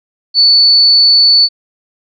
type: tone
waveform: sine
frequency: 4470 Hz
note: C#8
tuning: 14 cents sharp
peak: -4 dBFS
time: 0.34-1.49 s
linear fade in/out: 50 ms
effects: none